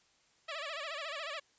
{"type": "tone with vibrato", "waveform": "10% pulse", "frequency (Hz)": 610, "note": "D#5", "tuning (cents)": -34, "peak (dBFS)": -30, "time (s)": [0.48, 1.4], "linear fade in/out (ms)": 10, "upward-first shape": "sine", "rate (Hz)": 14, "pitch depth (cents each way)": 150, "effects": ["white hiss -69 dBFS RMS until 1.58 s", "resampled to 16000 Hz"]}